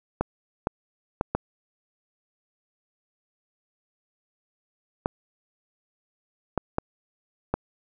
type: clicks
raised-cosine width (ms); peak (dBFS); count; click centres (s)
1; -9; 8; 0.21 / 0.671 / 1.211 / 1.35 / 5.059 / 6.577 / 6.784 / 7.54
effects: none